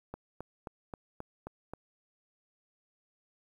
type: click train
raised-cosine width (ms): 1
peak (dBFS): -26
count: 7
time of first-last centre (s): 0.14-1.736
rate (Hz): 3.76
effects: 10-bit